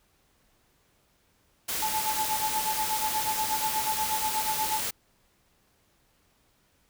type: noise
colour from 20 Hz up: white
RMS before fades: -31 dBFS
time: 1.68-4.91 s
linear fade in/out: 10 ms
type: tone with tremolo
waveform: sine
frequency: 869 Hz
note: A5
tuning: 22 cents flat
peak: -25 dBFS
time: 1.82-4.81 s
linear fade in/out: 5 ms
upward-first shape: sine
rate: 8.3 Hz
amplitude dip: 85%
effects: pink hiss -67 dBFS RMS until 6.89 s